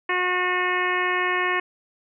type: harmonic tone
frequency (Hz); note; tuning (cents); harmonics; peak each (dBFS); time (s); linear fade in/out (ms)
362.4; F#4; -36; 1 / 2 / 3 / 4 / 5 / 6 / 7 / 8; -28 / -32 / -26 / -35 / -25 / -29 / -32 / -37; 0.09-1.6; 5
effects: none